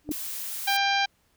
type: tone with exponential growth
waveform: sine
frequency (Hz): 300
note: D4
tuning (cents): +37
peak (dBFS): -22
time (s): 0.04-0.12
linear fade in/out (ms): 5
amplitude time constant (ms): 16
type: click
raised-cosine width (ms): 2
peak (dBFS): -22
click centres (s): 0.091
type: noise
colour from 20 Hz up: blue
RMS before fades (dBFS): -34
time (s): 0.11-0.77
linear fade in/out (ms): 5
type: harmonic tone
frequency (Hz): 794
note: G5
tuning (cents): +22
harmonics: 1 / 2 / 3 / 4 / 5 / 6 / 7 / 8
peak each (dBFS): -25 / -28 / -29 / -31 / -32 / -34 / -39 / -44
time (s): 0.67-1.06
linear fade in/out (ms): 10
effects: pink hiss -67 dBFS RMS until 1.36 s